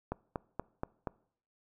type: click train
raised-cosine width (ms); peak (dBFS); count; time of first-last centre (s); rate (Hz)
1; -20; 5; 0.12-1.072; 4.2
effects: noise-tail reverb RT60 0.6 s tail -23 dB re dry